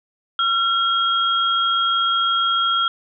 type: tone pair together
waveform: sine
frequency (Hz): 1363 / 3268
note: F6 / G#7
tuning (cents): -43 / -29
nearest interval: octave + minor third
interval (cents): 1514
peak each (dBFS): -18 / -20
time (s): 0.39-2.88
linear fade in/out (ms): 2
effects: none